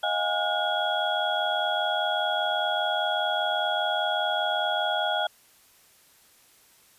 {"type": "tone cluster", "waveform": "sine", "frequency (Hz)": [630, 715, 823, 1438, 3331], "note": ["D#5", "F5", "G#5", "F#6", "G#7"], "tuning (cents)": [21, 41, -16, -50, 4], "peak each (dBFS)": -30, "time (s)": [0.03, 5.27], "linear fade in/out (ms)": 5, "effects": ["white hiss -58 dBFS RMS until 6.98 s", "resampled to 32000 Hz"]}